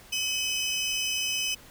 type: tone pair together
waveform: 25% pulse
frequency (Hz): 2553 / 3017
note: D#7 / F#7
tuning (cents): +44 / +33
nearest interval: minor third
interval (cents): 289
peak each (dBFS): -26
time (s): 0.12-1.55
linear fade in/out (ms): 10
effects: pink hiss -51 dBFS RMS until 1.7 s